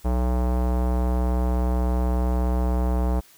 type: tone with low-pass filter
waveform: square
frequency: 61.74 Hz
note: B1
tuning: in tune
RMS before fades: -22 dBFS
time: 0.04-3.21 s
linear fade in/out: 20 ms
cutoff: 850 Hz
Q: 1.6
effects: white hiss -53 dBFS RMS until 3.37 s